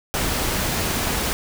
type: noise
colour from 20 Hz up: pink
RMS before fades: -23 dBFS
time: 0.14-1.33 s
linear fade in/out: 0 ms
effects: none